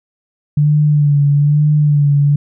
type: tone with vibrato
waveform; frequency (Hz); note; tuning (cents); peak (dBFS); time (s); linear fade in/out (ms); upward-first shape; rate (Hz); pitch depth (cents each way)
sine; 146.6; D3; -3; -8; 0.57-2.36; 5; sine; 1.1; 42
effects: none